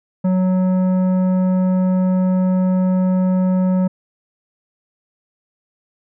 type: tone with tanh clipping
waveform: sine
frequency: 185 Hz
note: F#3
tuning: in tune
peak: -15 dBFS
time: 0.24-3.88 s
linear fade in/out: 10 ms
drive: 11 dB
effects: none